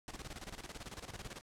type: noise with tremolo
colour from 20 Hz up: pink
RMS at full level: -45 dBFS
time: 0.08-1.41 s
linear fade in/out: 0 ms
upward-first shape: square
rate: 18 Hz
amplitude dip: 75%
effects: low-pass 9000 Hz 12 dB/octave